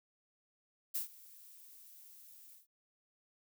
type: noise with ADSR envelope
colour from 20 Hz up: violet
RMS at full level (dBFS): -35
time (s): 0.94-2.67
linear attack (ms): 17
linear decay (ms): 120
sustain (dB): -22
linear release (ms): 140
effects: none